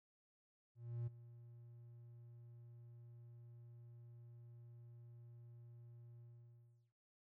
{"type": "tone with ADSR envelope", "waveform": "triangle", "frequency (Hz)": 118.5, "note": "A#2", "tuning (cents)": 29, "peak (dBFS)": -38, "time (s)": [0.75, 6.93], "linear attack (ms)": 320, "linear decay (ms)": 14, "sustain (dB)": -17, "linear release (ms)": 730, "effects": ["noise-tail reverb RT60 0.1 s tail -19 dB re dry"]}